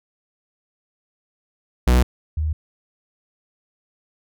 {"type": "tone pair in turn", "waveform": ["45% pulse", "sine"], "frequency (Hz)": [61.74, 77.42], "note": ["B1", "D#2"], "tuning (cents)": [0, -8], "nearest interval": "major third", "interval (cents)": 392, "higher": "second", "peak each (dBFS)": [-12, -19], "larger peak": "first", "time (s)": [[1.87, 2.03], [2.37, 2.53]], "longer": "neither", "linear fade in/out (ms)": 5, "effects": []}